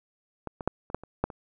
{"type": "clicks", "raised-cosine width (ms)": 1, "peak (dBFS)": [-20, -21, -10, -28, -13, -29, -10, -26], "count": 8, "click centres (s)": [0.473, 0.608, 0.676, 0.901, 0.946, 1.036, 1.24, 1.302], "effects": []}